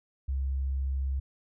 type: tone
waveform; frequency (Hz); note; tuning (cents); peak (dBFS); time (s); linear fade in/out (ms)
sine; 67.2; C2; +47; -27; 0.28-1.2; 10
effects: none